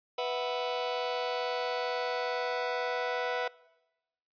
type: chord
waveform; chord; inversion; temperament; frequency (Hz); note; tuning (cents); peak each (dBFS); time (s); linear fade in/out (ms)
sawtooth; B suspended fourth; none; just; 493.9 / 658.5 / 740.8; B4 / E5 / F#5; 0 / -2 / +2; -28 / -33 / -32; 0.18-3.48; 5
effects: noise-tail reverb RT60 1.0 s tail -22 dB re dry + resampled to 11025 Hz